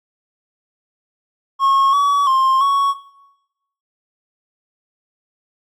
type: tone with pitch steps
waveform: triangle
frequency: 1089 / 1135 / 1058 / 1112 Hz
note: C#6 / C#6 / C6 / C#6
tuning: -31 / +41 / +19 / +5 cents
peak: -10 dBFS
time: 1.59-2.95 s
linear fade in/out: 50 ms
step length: 340 ms
effects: noise-tail reverb RT60 0.9 s tail -17 dB re dry + AAC 64 kbps